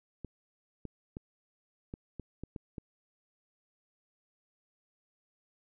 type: clicks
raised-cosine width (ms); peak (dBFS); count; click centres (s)
3; -27; 8; 0.247 / 0.853 / 1.169 / 1.939 / 2.197 / 2.436 / 2.562 / 2.782
effects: none